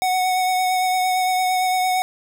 square tone with vibrato, 740 Hz, F#5, in tune, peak -18 dBFS, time 0.02-2.02 s, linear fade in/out 0 ms, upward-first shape triangle, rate 8.8 Hz, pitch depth 20 cents each way, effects none

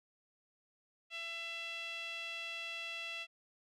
sawtooth tone with band-pass filter, 670 Hz, E5, 28 cents sharp, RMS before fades -43 dBFS, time 1.1-3.27 s, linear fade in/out 50 ms, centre 2900 Hz, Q 5.4, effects none

